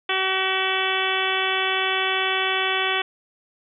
harmonic tone, 379.6 Hz, F#4, 44 cents sharp, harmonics 1 / 2 / 3 / 4 / 5 / 6 / 7 / 8 / 9, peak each -29 / -29 / -29 / -29 / -29 / -29 / -29 / -29 / -29 dBFS, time 0.09-3.02 s, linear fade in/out 5 ms, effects none

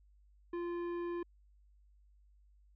sine tone with tanh clipping, 346.1 Hz, F4, 16 cents flat, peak -38 dBFS, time 0.53-1.23 s, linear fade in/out 5 ms, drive 12 dB, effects added 50 Hz sine -62 dBFS peak until 2.75 s

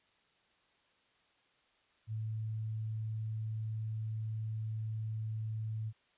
sine tone, 109.8 Hz, A2, 3 cents flat, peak -35 dBFS, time 2.07-5.93 s, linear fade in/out 50 ms, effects white hiss -71 dBFS RMS until 6.17 s + resampled to 8000 Hz

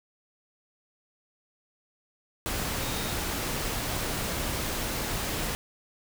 sine tone in noise, 3729 Hz, A#7, in tune, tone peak -42 dBFS, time 2.82-3.13 s, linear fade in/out 0 ms, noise pink, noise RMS -31 dBFS, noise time 2.46-5.55 s, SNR -14 dB, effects none

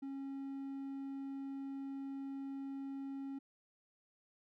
triangle tone, 273.3 Hz, C#4, 24 cents flat, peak -39 dBFS, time 0.02-3.39 s, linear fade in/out 10 ms, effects none

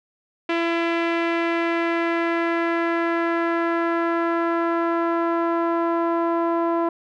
sawtooth tone with low-pass filter sweep, 336.3 Hz, E4, 35 cents sharp, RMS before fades -22 dBFS, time 0.49-6.89 s, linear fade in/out 5 ms, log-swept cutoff 2600 to 1000 Hz, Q 2, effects none

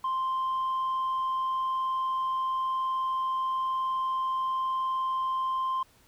sine tone, 1046.5 Hz, C6, in tune, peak -24 dBFS, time 0.04-5.83 s, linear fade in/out 5 ms, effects tanh soft clip ceiling -25 dBFS + pink hiss -61 dBFS RMS until 6.07 s

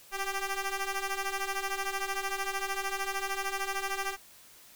10% pulse ring-modulated tone, 392.4 Hz, G4, 2 cents sharp, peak -20 dBFS, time 0.11-4.17 s, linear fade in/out 50 ms, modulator 399 Hz, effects white hiss -55 dBFS RMS until 4.75 s

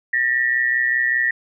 sine tone pair together, 1794 / 1919.1 Hz, A6 / A#6, +33 / +50 cents, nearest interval minor second, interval 117 cents, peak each -19 dBFS, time 0.13-1.31 s, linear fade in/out 5 ms, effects none

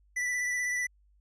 square tone with vibrato, 1975.5 Hz, B6, in tune, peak -29 dBFS, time 0.16-0.87 s, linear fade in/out 10 ms, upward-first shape sine, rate 16 Hz, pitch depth 20 cents each way, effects added 50 Hz sine -61 dBFS peak until 1.2 s + low-pass 9000 Hz 12 dB/octave

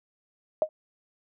sine tone with exponential decay, 622.3 Hz, D#5, in tune, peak -15 dBFS, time 0.62-0.69 s, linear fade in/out 1 ms, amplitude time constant 15 ms, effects none

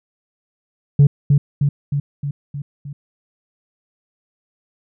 sine tone with echo, 142.5 Hz, C#3, 48 cents sharp, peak -4 dBFS, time 0.99-1.07 s, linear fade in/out 5 ms, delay 310 ms, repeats 6, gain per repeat -4 dB, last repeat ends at 2.93 s, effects tanh soft clip ceiling -5 dBFS

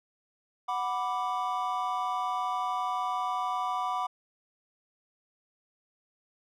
triangle chord, B minor, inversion second, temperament equal, 740 / 987.8 / 1174.7 Hz, F#5 / B5 / D6, 0 / 0 / 0 cents, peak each -31 dBFS, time 0.68-4.07 s, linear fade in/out 10 ms, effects none

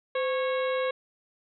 harmonic tone with a mistuned harmonic, 549 Hz, C#5, 17 cents flat, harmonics 1 / 2 / 3 / 4 / 5 / 6 / 7, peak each -26 / -34 / -38 / -38 / -43 / -45 / -43 dBFS, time 0.15-0.91 s, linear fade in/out 5 ms, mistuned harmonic 1, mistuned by -110 cents, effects none

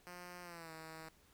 5% pulse tone with pitch glide, 177.6 to 160.06 Hz, F3 to D#3, +29 to +49 cents, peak -38 dBFS, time 0.07-1.09 s, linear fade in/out 0 ms, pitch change -180 cents, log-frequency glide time 0.42-0.72 s, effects pink hiss -68 dBFS RMS until 1.33 s

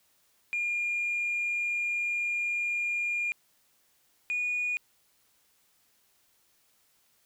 sine tone pair in turn, 2414 / 2453 Hz, D7 / D#7, +47 / -25 cents, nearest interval unison, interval 28 cents, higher second, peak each -26 dBFS, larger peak neither, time 0.53-3.32 / 4.3-4.77 s, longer first, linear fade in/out 0 ms, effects tanh soft clip ceiling -24 dBFS + white hiss -68 dBFS RMS until 7.25 s

